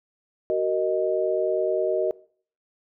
sine chord, D# minor, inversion first, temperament equal with one note detuned, 376.5 / 466.2 / 622.3 Hz, F#4 / A#4 / D#5, +30 / 0 / 0 cents, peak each -25 / -27 / -24 dBFS, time 0.5-2.11 s, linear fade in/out 0 ms, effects noise-tail reverb RT60 0.5 s tail -21 dB re dry

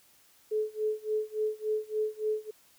sine tone with tremolo, 430.1 Hz, A4, 39 cents flat, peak -25 dBFS, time 0.51-2.51 s, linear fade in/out 10 ms, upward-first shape sine, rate 3.5 Hz, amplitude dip 95%, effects white hiss -62 dBFS RMS until 2.78 s

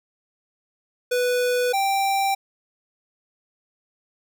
square tone pair in turn, 493.9 / 784 Hz, B4 / G5, 0 / 0 cents, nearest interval minor sixth, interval 800 cents, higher second, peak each -20 dBFS, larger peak neither, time 1.11-1.73 / 1.73-2.35 s, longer neither, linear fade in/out 10 ms, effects none

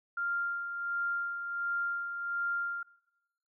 sine tone with tremolo, 1395 Hz, F6, 2 cents flat, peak -29 dBFS, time 0.17-2.83 s, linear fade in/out 5 ms, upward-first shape sine, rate 1.4 Hz, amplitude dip 50%, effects noise-tail reverb RT60 0.9 s tail -20 dB re dry

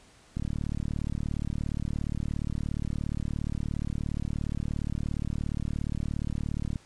click train, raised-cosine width 5 ms, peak -19 dBFS, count 238, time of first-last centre 0.37-6.758 s, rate 37.1 Hz, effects pink hiss -57 dBFS RMS until 6.85 s + resampled to 22050 Hz

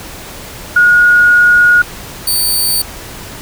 sine / 10% pulse tone pair in turn, 1443 / 4555 Hz, F#6 / C#8, -44 / +46 cents, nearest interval octave + minor sixth, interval 1990 cents, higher second, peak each -4 dBFS, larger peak neither, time 0.76-1.82 / 2.27-2.82 s, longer first, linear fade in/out 5 ms, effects pink hiss -29 dBFS RMS until 3.41 s

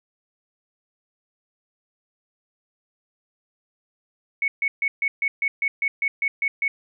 sine tone bursts, 2216 Hz, C#7, 1 cent flat, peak -19 dBFS, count 12, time 4.42-6.68 s, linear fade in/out 2 ms, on 60 ms, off 140 ms, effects none

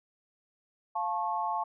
sine chord, F augmented, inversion none, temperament just, 698.5 / 873.1 / 1091.3 Hz, F5 / A5 / C#6, 0 / -14 / -27 cents, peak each -35 / -31 / -34 dBFS, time 0.95-1.64 s, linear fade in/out 10 ms, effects none

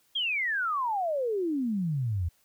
sine exponential sweep, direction down, 3322 to 80.2 Hz, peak -26 dBFS, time 0.15-2.29 s, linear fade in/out 10 ms, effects white hiss -67 dBFS RMS until 2.44 s

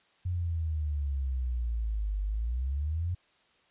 sine exponential two-way sweep, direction down then up, 91 to 49 to 91 Hz, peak -28 dBFS, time 0.25-3.15 s, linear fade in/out 10 ms, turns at 2.22 s, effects white hiss -66 dBFS RMS until 3.7 s + resampled to 8000 Hz

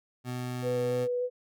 25% pulse tone, 124.8 Hz, B2, 19 cents sharp, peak -29 dBFS, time 0.24-1.08 s, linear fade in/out 50 ms
sine tone with vibrato, 493.9 Hz, B4, in tune, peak -27 dBFS, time 0.62-1.3 s, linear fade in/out 50 ms, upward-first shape square, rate 3.4 Hz, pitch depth 9 cents each way
effects none

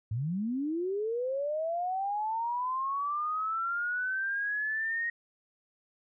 sine linear sweep, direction up, 100.6 to 1878 Hz, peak -29 dBFS, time 0.11-5.1 s, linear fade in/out 5 ms, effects none

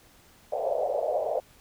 pink band-pass noise, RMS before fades -28 dBFS, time 0.52-1.4 s, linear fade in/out 5 ms, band 520 to 690 Hz, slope 48 dB/octave, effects pink hiss -57 dBFS RMS until 1.6 s

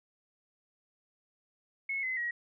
sine tone with pitch steps, 2187 / 2041 / 1903.9 Hz, C#7 / C7 / A#6, -24 / -44 / +36 cents, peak -31 dBFS, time 1.89-2.31 s, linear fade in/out 5 ms, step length 140 ms, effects none

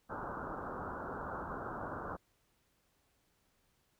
white low-pass noise, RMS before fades -42 dBFS, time 0.09-2.17 s, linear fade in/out 20 ms, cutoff 1500 Hz, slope 96 dB/octave, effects pink hiss -75 dBFS RMS until 3.99 s

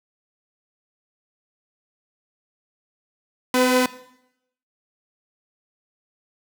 sawtooth tone pair together, 254.7 / 502.8 Hz, C4 / B4, -46 / +31 cents, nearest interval octave, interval 1177 cents, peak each -15 dBFS, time 3.54-3.86 s, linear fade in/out 2 ms, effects noise-tail reverb RT60 0.8 s tail -17 dB re dry

